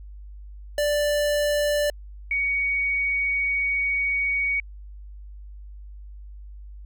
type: tone pair in turn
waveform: square / sine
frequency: 588 / 2243 Hz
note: D5 / C#7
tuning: +2 / +20 cents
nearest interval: octave + major seventh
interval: 2318 cents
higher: second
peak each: -21 dBFS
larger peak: neither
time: 0.78-1.9 / 2.31-4.6 s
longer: second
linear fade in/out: 2 ms
effects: added 50 Hz sine -38 dBFS peak until 6.85 s